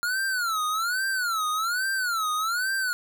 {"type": "tone with vibrato", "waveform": "square", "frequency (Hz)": 1396.9, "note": "F6", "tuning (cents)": 0, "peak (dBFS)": -25, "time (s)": [0.03, 2.93], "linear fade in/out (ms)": 0, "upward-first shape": "sine", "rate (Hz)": 1.2, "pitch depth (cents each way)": 210, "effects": []}